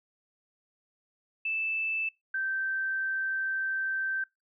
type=tone pair in turn; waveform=sine; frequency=2637 / 1556.8 Hz; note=E7 / G6; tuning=0 / -12 cents; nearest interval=major sixth; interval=912 cents; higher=first; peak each=-28 dBFS; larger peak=neither; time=1.45-2.09 / 2.34-4.24 s; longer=second; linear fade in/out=5 ms; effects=noise-tail reverb RT60 0.2 s tail -24 dB re dry